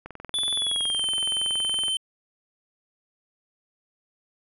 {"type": "click train", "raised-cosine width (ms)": 0.5, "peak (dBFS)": -23, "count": 40, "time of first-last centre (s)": [0.06, 1.882], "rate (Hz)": 21.4}
{"type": "tone with pitch glide", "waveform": "square", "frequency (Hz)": [3466, 3088], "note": ["A7", "G7"], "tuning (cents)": [-27, -27], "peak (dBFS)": -24, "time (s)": [0.34, 1.97], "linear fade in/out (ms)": 2, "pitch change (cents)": -200, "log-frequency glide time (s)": [0.55, 1.06]}
{"effects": ["resampled to 32000 Hz"]}